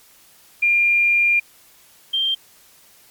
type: tone pair in turn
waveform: sine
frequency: 2400 / 3166 Hz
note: D7 / G7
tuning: +37 / +17 cents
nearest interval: perfect fourth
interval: 480 cents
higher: second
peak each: -13 / -17 dBFS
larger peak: first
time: 0.62-1.4 / 2.13-2.35 s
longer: first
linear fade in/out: 10 ms
effects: white hiss -51 dBFS RMS until 3.1 s + MP3 96 kbps